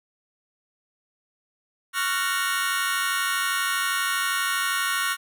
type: chord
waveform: sawtooth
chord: Gb major seventh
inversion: second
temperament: just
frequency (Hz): 1110 / 1387.5 / 1480 / 1850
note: Db6 / F6 / Gb6 / Bb6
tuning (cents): +2 / -12 / 0 / -14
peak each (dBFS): -25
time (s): 1.93-5.17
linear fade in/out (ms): 50
effects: none